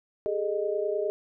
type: tone cluster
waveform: sine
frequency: 401.4 / 431.3 / 617 Hz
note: G4 / A4 / D#5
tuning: +41 / -35 / -15 cents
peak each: -30 dBFS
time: 0.26-1.1 s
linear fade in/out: 0 ms
effects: none